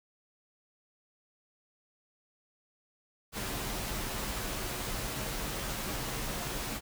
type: noise with comb filter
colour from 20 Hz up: pink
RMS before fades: -36 dBFS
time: 3.32-6.81 s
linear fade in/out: 50 ms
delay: 12 ms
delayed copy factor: -0.5
effects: none